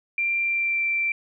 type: tone with pitch glide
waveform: sine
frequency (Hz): 2370 to 2348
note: D7 to D7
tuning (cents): +15 to -1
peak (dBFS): -21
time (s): 0.18-1.12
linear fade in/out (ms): 2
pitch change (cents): -16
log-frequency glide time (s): 0.39-0.84
effects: none